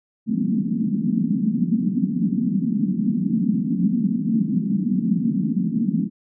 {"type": "band-pass noise", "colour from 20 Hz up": "pink", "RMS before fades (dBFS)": -21, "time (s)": [0.26, 6.1], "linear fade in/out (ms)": 50, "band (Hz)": [180, 250], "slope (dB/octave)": 48, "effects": []}